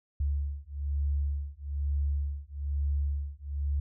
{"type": "beating tone pair", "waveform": "sine", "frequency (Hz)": [70.8, 71.9], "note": ["C#2", "D2"], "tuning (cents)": [37, -36], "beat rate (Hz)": 1.1, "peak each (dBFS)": -31, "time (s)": [0.2, 3.8], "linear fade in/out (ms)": 5, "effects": []}